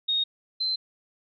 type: tone pair in turn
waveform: sine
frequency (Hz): 3725 / 4091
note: A#7 / C8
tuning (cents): -2 / -40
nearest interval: major second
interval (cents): 162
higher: second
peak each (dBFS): -22 / -24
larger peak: first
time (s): 0.08-0.24 / 0.6-0.76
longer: neither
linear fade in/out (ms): 10
effects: none